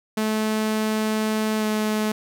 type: tone with pitch glide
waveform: sawtooth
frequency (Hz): 216.8 to 214.6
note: A3 to A3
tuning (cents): -25 to -43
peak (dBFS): -17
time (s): 0.17-2.12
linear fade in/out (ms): 5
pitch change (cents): -18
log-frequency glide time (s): 1.58-1.64
effects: none